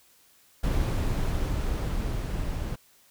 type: noise with level ramp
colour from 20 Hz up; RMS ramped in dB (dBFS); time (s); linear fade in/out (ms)
brown; -25 to -31; 0.63-2.76; 10
effects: white hiss -60 dBFS RMS until 3.1 s